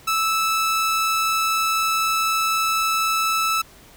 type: tone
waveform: sawtooth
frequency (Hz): 1312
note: E6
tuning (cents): -9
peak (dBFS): -15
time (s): 0.07-3.62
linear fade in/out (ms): 10
effects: pink hiss -48 dBFS RMS until 3.96 s